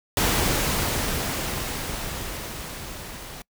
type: noise with level ramp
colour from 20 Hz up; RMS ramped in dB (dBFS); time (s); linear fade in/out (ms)
pink; -21 to -39; 0.17-3.42; 2
effects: noise-tail reverb RT60 0.1 s tail -25 dB re dry